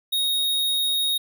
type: tone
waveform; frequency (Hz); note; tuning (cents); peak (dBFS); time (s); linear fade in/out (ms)
square; 3749; A#7; +9; -21; 0.12-1.18; 10
effects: none